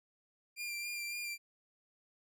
sawtooth tone with vibrato, 2385 Hz, D7, 26 cents sharp, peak -35 dBFS, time 0.56-1.38 s, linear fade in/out 50 ms, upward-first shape sine, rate 3.6 Hz, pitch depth 21 cents each way, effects none

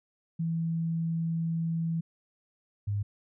sine tone pair in turn, 164.81 / 102.1 Hz, E3 / G#2, 0 / -29 cents, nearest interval minor sixth, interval 829 cents, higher first, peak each -27 / -27 dBFS, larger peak neither, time 0.39-2.01 / 2.87-3.03 s, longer first, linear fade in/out 10 ms, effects none

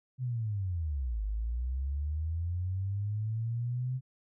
sine linear two-way sweep, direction down then up, 130.4 to 50.1 to 130.4 Hz, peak -30 dBFS, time 0.18-4.01 s, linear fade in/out 50 ms, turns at 1.23 s, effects none

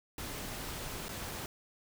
pink noise with dropouts, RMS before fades -41 dBFS, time 0.18-1.46 s, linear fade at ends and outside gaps 1 ms, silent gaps 1.084-1.091 s, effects none

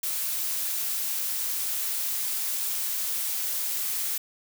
blue noise, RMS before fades -29 dBFS, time 0.03-4.18 s, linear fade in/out 5 ms, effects none

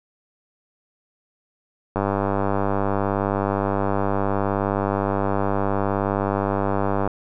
click train, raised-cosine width 1 ms, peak -8 dBFS, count 509, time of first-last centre 1.96-7.076 s, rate 99.3 Hz, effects none

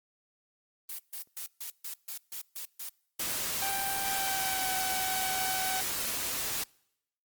blue noise bursts, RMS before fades -39 dBFS, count 9, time 0.89-2.892 s, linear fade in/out 5 ms, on 98 ms, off 140 ms
white noise, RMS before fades -33 dBFS, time 3.19-6.64 s, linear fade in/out 10 ms
sawtooth tone with pitch glide, 784 to 757.3 Hz, G5 to F#5, 0 to +40 cents, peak -29 dBFS, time 3.62-5.81 s, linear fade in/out 5 ms, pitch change -60 cents, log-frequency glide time 4.09-4.7 s
effects noise-tail reverb RT60 0.8 s tail -26 dB re dry + Opus 24 kbps

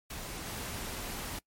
pink noise with level steps, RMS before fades -41 / -39 dBFS, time 0.1-1.39 s, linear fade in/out 5 ms, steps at 0.45 s, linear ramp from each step 20 ms, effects noise-tail reverb RT60 0.1 s tail -23 dB re dry + MP3 64 kbps

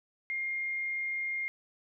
sine tone, 2123 Hz, C7, 25 cents sharp, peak -31 dBFS, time 0.3-1.48 s, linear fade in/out 0 ms, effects none

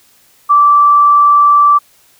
sine tone, 1165 Hz, D6, 14 cents flat, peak -4 dBFS, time 0.49-1.79 s, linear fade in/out 20 ms, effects white hiss -49 dBFS RMS until 2.19 s

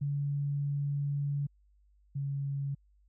sine tone pair in turn, 142.6 / 139.58 Hz, C#3 / C#3, +49 / +12 cents, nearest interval unison, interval 37 cents, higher first, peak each -29 / -31 dBFS, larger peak first, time 0.01-1.47 / 2.15-2.75 s, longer first, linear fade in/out 10 ms, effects added 50 Hz sine -62 dBFS peak until 3.08 s

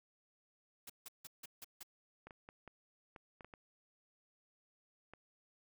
white noise bursts, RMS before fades -50 dBFS, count 6, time 0.87-1.832 s, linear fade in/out 5 ms, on 27 ms, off 160 ms
clicks, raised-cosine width 0.5 ms, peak -37 dBFS, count 9, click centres 2.27 / 2.308 / 2.489 / 2.677 / 3.162 / 3.408 / 3.446 / 3.538 / 5.136 s
effects none

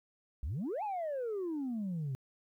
sine exponential two-way sweep, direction up then down, 58.27 to 880 to 127.1 Hz, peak -32 dBFS, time 0.43-2.15 s, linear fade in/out 0 ms, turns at 0.83 s, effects tanh soft clip ceiling -32 dBFS + 12-bit

